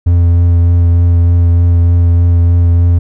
triangle tone with vibrato, 86.1 Hz, F2, 24 cents flat, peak -3 dBFS, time 0.06-2.99 s, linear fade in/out 10 ms, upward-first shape triangle, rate 3.3 Hz, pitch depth 16 cents each way, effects none

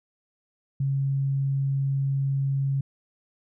sine tone, 137.1 Hz, C#3, 19 cents flat, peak -22 dBFS, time 0.8-2.81 s, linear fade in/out 5 ms, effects none

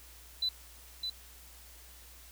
sine tone with echo, 3998 Hz, B7, 20 cents sharp, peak -28 dBFS, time 0.42-0.49 s, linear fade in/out 5 ms, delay 610 ms, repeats 1, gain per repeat -5 dB, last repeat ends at 1.1 s, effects added 60 Hz sine -55 dBFS peak until 2.31 s + white hiss -55 dBFS RMS until 2.31 s

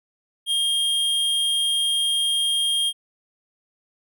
square tone, 3225 Hz, G7, 48 cents sharp, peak -20 dBFS, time 0.46-2.93 s, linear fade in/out 50 ms, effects none

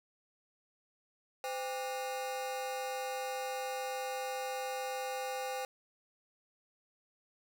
40% pulse ring-modulated tone, 657 Hz, E5, 6 cents flat, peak -32 dBFS, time 1.44-5.65 s, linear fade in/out 0 ms, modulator 143 Hz, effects none

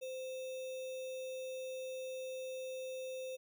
sine tone with sample-and-hold, 518 Hz, C5, 17 cents flat, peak -40 dBFS, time 0.01-3.37 s, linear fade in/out 20 ms, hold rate 3150 Hz, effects none

